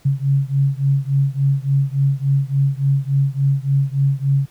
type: beating tone pair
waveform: sine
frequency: 136.6 / 140.1 Hz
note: C#3 / C#3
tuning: -25 / +19 cents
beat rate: 3.5 Hz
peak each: -17 / -18 dBFS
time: 0.05-4.46 s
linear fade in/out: 10 ms
effects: pink hiss -53 dBFS RMS until 4.5 s